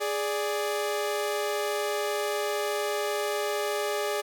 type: tone pair together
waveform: sawtooth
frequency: 415 / 586 Hz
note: G#4 / D5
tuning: -1 / -4 cents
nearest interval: tritone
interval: 597 cents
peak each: -25 / -27 dBFS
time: 0-4.22 s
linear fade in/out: 20 ms
effects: none